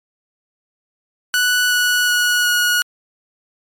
sawtooth tone with pitch steps, 1480 / 1470.6 / 1461.3 / 1452.1 Hz, F#6 / F#6 / F#6 / F#6, 0 / -11 / -22 / -33 cents, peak -10 dBFS, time 1.34-2.82 s, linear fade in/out 0 ms, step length 370 ms, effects MP3 96 kbps

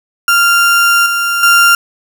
35% pulse tone with level steps, 1391 Hz, F6, 7 cents flat, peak -5 / -10 / -3 dBFS, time 0.28-1.75 s, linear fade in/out 2 ms, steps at 1.06 / 1.43 s, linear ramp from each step 2 ms, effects none

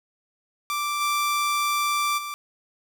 sawtooth tone with level steps, 1174 Hz, D6, 1 cent flat, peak -21 / -18 / -27 dBFS, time 0.7-2.34 s, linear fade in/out 0 ms, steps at 1 / 2.17 s, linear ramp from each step 20 ms, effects none

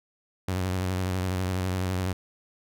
sawtooth tone with vibrato, 92.5 Hz, F#2, in tune, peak -22 dBFS, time 0.48-2.13 s, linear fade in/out 5 ms, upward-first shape square, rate 12 Hz, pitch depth 37 cents each way, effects none

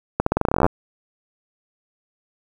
accelerating click train, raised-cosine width 1 ms, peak -3 dBFS, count 17, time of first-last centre 0.2-0.664 s, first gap 64 ms, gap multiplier 0.88, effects 7-bit

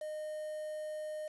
triangle tone with quantisation, 614 Hz, D#5, 23 cents flat, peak -36 dBFS, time 0.01-1.28 s, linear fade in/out 5 ms, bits 9, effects resampled to 22050 Hz

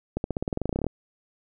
accelerating click train, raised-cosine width 2 ms, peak -13 dBFS, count 17, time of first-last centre 0.17-0.867 s, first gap 71 ms, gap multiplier 0.93, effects none

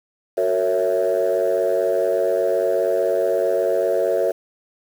sine chord, F# dominant seventh, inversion none, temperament equal with one note detuned, 370 / 458.4 / 554.4 / 659.3 Hz, F#4 / A#4 / C#5 / E5, 0 / -29 / 0 / 0 cents, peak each -23 / -21 / -20 / -21 dBFS, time 0.37-4.32 s, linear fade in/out 10 ms, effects tanh soft clip ceiling -11 dBFS + 7-bit

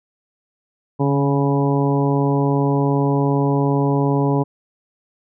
harmonic tone with a mistuned harmonic, 140 Hz, C#3, 18 cents sharp, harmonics 1 / 2 / 3 / 4 / 5 / 6 / 7, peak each -18 / -20 / -22 / -28 / -30 / -28 / -27 dBFS, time 0.99-4.44 s, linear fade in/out 20 ms, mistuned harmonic 1, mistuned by +32 cents, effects none

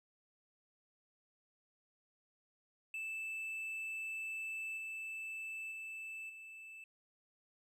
triangle tone with level steps, 2637 Hz, E7, in tune, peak -38 / -40 / -42 / -48 dBFS, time 2.94-6.84 s, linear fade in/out 2 ms, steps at 4.77 / 5.71 / 6.29 s, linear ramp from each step 10 ms, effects none

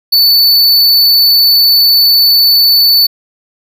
square tone, 4488 Hz, C#8, 21 cents sharp, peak -5 dBFS, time 0.12-3.07 s, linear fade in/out 10 ms, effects none

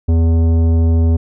sine tone with tanh clipping, 82.41 Hz, E2, in tune, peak -11 dBFS, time 0.08-1.17 s, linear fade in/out 10 ms, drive 13 dB, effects none

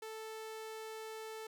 sawtooth tone, 440 Hz, A4, in tune, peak -40 dBFS, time 0.02-1.47 s, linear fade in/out 5 ms, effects none

